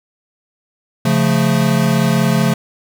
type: chord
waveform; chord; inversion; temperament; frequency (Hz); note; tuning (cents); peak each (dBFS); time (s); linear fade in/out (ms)
square; Db augmented; none; equal; 138.59 / 174.61 / 220; Db3 / F3 / A3; 0 / 0 / 0; -17; 1.05-2.54; 5
effects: none